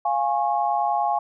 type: tone cluster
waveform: sine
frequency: 698 / 828 / 1090 Hz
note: F5 / G#5 / C#6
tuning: -1 / -5 / -29 cents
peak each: -24 / -22 / -28 dBFS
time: 0.05-1.19 s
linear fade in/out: 5 ms
effects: none